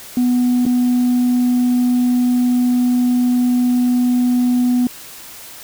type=tone with dropouts; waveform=sine; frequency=246.9 Hz; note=B3; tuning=in tune; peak=-10 dBFS; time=0.17-4.87 s; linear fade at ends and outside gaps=2 ms; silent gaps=0.654-0.663 s; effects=tanh soft clip ceiling -10 dBFS + white hiss -36 dBFS RMS until 5.63 s